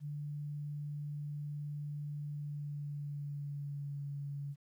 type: tone with pitch glide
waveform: sine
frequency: 146.83 to 142.16 Hz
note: D3 to C#3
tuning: 0 to +44 cents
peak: -38 dBFS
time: 0-4.56 s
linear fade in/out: 50 ms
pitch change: -56 cents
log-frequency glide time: 2.32-4.04 s
effects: 12-bit